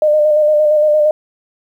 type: tone with vibrato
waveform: sine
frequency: 605 Hz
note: D#5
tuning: 49 cents flat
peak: -8 dBFS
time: 0.02-1.11 s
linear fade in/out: 2 ms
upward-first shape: square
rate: 8.7 Hz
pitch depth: 24 cents each way
effects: 8-bit